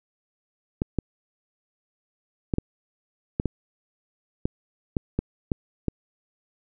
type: clicks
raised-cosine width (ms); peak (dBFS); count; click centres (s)
3; -10; 11; 0.819 / 0.987 / 2.538 / 2.584 / 3.399 / 3.457 / 4.455 / 4.968 / 5.19 / 5.518 / 5.883
effects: none